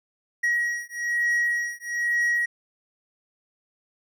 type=beating tone pair; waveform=triangle; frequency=1903 / 1904.1 Hz; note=A#6 / A#6; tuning=+35 / +36 cents; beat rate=1.1 Hz; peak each=-24 dBFS; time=0.43-2.46 s; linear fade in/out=10 ms; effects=none